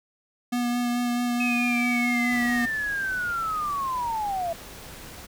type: tone with vibrato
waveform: square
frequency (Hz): 242.3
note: B3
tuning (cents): -33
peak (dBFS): -24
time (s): 0.52-2.66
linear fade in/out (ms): 10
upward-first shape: sine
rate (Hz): 4.6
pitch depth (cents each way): 14
type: linear sweep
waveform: sine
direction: down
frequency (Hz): 2575 to 659.3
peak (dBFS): -25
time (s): 1.4-4.53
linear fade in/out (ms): 5
type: noise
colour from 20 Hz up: pink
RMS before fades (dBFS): -42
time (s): 2.3-5.27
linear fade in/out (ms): 20
effects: none